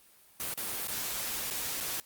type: noise with dropouts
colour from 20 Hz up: white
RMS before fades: -35 dBFS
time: 0.4-2 s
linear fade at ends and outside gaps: 0 ms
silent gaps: 0.539-0.576 / 0.872-0.882 / 1.501-1.509 / 1.803-1.808 s
effects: white hiss -60 dBFS RMS until 2.05 s + Opus 32 kbps